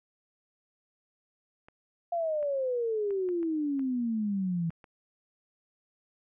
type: clicks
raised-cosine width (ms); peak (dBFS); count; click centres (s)
0.5; -36; 8; 1.685 / 2.428 / 3.107 / 3.289 / 3.43 / 3.794 / 4.705 / 4.842
type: exponential sweep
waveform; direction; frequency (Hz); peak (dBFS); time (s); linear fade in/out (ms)
sine; down; 698.5 to 162.6; -27; 2.12-4.7; 5
effects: none